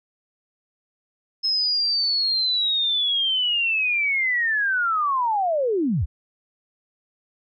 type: linear sweep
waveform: sine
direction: down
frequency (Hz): 5200 to 51.91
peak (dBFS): -19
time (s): 1.43-6.06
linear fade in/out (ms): 20
effects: none